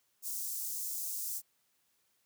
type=high-pass noise; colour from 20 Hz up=white; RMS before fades=-38 dBFS; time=0.22-1.42 s; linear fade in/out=50 ms; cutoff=6000 Hz; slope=24 dB/octave; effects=white hiss -75 dBFS RMS until 2.25 s + high-pass 60 Hz 12 dB/octave

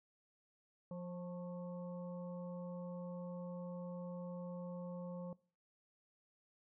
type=harmonic tone with a mistuned harmonic; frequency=176.9 Hz; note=F3; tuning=23 cents sharp; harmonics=1 / 3 / 5 / 6; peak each=-44 / -48 / -60 / -61 dBFS; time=0.91-5.33 s; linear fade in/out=2 ms; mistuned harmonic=6; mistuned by=+57 cents; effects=noise-tail reverb RT60 0.4 s tail -22 dB re dry

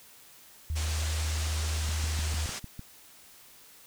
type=tone; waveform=sine; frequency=77.78 Hz; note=D#2; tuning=in tune; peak=-28 dBFS; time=0.7-2.46 s; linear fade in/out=0 ms
type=low-pass noise; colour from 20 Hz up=white; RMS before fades=-38 dBFS; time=0.75-2.6 s; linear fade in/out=20 ms; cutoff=8400 Hz; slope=24 dB/octave
type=click train; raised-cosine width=5 ms; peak=-27 dBFS; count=7; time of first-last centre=1.89-2.794 s; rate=6.64 Hz
effects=white hiss -54 dBFS RMS until 3.86 s

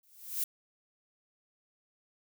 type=noise with exponential growth; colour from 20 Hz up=violet; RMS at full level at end=-29 dBFS; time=0.03-0.44 s; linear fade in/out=5 ms; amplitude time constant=88 ms; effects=none

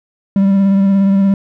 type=tone with vibrato; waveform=triangle; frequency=196 Hz; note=G3; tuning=in tune; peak=-6 dBFS; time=0.36-1.34 s; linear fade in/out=2 ms; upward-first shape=triangle; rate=17 Hz; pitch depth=28 cents each way; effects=none

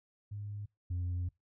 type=tone pair in turn; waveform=sine; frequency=103 / 88.95 Hz; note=G#2 / F2; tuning=-14 / +32 cents; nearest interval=minor third; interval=254 cents; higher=first; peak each=-38 / -30 dBFS; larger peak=second; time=0.31-0.66 / 0.9-1.29 s; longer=second; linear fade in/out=10 ms; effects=noise-tail reverb RT60 0.2 s tail -26 dB re dry + tanh soft clip ceiling -31 dBFS

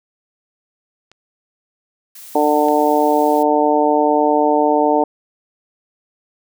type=clicks; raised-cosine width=0.2 ms; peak=-27 / -18 dBFS; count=2; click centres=1.116 / 2.685 s
type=noise; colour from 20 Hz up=blue; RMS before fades=-37 dBFS; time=2.15-3.43 s; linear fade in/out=5 ms
type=harmonic tone; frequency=149.3 Hz; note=D3; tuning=29 cents sharp; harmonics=2 / 3 / 4 / 5 / 6; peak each=-18 / -18 / -18 / -18 / -18 dBFS; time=2.35-5.04 s; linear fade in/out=5 ms
effects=none

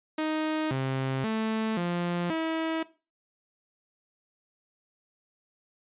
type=tone with pitch steps; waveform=sawtooth; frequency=311.5 / 133 / 220.4 / 174.3 / 322.9 Hz; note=D#4 / C3 / A3 / F3 / E4; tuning=+2 / +29 / +3 / -3 / -36 cents; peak=-23 dBFS; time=0.18-2.83 s; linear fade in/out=5 ms; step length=530 ms; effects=noise-tail reverb RT60 0.3 s tail -17 dB re dry + resampled to 8000 Hz

